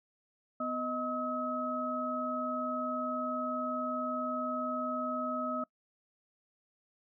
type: tone cluster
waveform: sine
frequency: 249.5 / 625 / 1280 Hz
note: B3 / D#5 / D#6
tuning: +18 / +8 / +49 cents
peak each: -37 / -37 / -35 dBFS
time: 0.6-5.64 s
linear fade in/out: 5 ms
effects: noise-tail reverb RT60 0.1 s tail -23 dB re dry